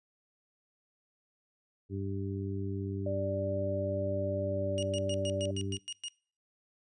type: harmonic tone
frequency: 98 Hz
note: G2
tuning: in tune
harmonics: 1 / 2 / 3 / 4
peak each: -35 / -41 / -40 / -41 dBFS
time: 1.89-5.79 s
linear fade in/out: 50 ms
type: tone with pitch glide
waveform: sine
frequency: 587.3 to 582.6 Hz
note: D5 to D5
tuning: 0 to -14 cents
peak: -32 dBFS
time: 3.06-5.51 s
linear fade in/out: 5 ms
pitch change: -14 cents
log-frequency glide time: 4.42-4.6 s
type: tone bursts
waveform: sawtooth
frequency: 2866 Hz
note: F7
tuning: 44 cents sharp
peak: -33 dBFS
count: 9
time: 4.78-6.083 s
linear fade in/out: 0 ms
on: 47 ms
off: 110 ms
effects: noise-tail reverb RT60 0.4 s tail -23 dB re dry + resampled to 22050 Hz